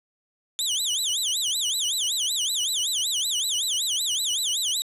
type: tone with vibrato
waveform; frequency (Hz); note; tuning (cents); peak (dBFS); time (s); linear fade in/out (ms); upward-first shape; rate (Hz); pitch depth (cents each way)
25% pulse; 3411; G#7; +46; -19; 0.59-4.82; 0; sine; 5.3; 280
effects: resampled to 32000 Hz + 8-bit